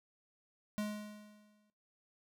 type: tone with exponential decay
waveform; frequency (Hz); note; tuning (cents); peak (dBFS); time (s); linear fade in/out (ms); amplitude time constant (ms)
square; 210; G#3; +19; -34; 0.78-1.7; 0; 200
effects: noise-tail reverb RT60 0.6 s tail -24 dB re dry